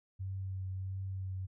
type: tone with vibrato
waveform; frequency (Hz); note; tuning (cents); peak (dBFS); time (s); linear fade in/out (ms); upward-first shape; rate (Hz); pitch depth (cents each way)
sine; 95; F#2; +46; -36; 0.19-1.47; 20; triangle; 1.5; 20
effects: none